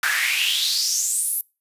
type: noise with high-pass filter sweep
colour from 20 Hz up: pink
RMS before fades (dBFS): -22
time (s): 0.03-1.41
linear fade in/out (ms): 2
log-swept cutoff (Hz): 1500 to 12000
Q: 6
effects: noise-tail reverb RT60 0.3 s tail -26 dB re dry + resampled to 32000 Hz